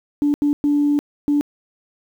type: tone bursts at uneven times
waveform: sine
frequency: 290.8 Hz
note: D4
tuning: 17 cents flat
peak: -13 dBFS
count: 4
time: 0.22-0.34 / 0.42-0.53 / 0.64-0.99 / 1.28-1.41 s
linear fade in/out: 0 ms
effects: tanh soft clip ceiling -9 dBFS + 8-bit